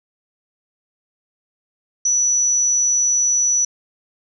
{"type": "tone", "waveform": "sine", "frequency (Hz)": 5920, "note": "F#8", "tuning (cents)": 0, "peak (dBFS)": -14, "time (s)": [2.05, 3.65], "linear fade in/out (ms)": 5, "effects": []}